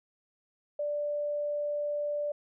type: tone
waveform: sine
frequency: 587.3 Hz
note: D5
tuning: in tune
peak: -29 dBFS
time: 0.79-2.32 s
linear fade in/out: 5 ms
effects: none